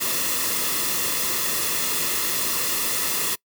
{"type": "noise with comb filter", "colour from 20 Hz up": "white", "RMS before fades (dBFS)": -24, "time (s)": [0, 3.36], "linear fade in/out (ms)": 20, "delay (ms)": 1.3, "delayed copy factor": -0.6, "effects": ["noise-tail reverb RT60 0.1 s tail -24 dB re dry"]}